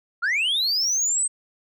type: linear sweep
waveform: sine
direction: up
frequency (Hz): 1331 to 8372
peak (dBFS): -17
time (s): 0.22-1.28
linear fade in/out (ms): 20
effects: tanh soft clip ceiling -19 dBFS